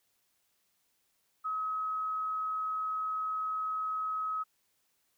sine tone, 1276 Hz, D#6, 43 cents sharp, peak -31 dBFS, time 1.44-4.44 s, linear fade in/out 20 ms, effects white hiss -75 dBFS RMS until 5.17 s

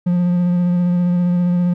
triangle tone with vibrato, 176.7 Hz, F3, 21 cents sharp, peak -11 dBFS, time 0.06-1.74 s, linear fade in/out 10 ms, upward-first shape sine, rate 15 Hz, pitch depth 17 cents each way, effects none

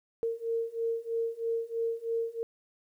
sine beating tone pair, 457.1 / 460.2 Hz, A#4 / A#4, -34 / -22 cents, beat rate 3.1 Hz, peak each -33 / -32 dBFS, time 0.23-2.43 s, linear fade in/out 0 ms, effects 11-bit

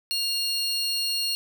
40% pulse tone pair together, 2800 / 4323 Hz, F7 / C#8, +4 / -44 cents, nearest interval minor sixth, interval 752 cents, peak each -30 / -24 dBFS, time 0.11-1.35 s, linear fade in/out 0 ms, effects none

